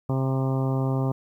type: harmonic tone with a mistuned harmonic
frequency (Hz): 132.9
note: C3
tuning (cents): +27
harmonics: 1 / 2 / 3 / 4 / 5 / 6 / 7 / 8 / 9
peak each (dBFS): -23 / -29 / -33 / -35 / -37 / -39 / -40 / -41 / -42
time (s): 0.09-1.12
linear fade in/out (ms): 5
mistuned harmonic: 8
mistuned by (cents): -28
effects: 10-bit